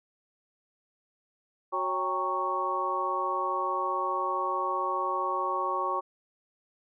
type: harmonic tone with a mistuned harmonic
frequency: 184.7 Hz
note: F#3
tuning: 3 cents flat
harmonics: 2 / 3 / 4 / 5 / 6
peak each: -36 / -36 / -36 / -34 / -29 dBFS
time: 1.72-6.01 s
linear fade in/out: 20 ms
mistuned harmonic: 4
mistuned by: +120 cents
effects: none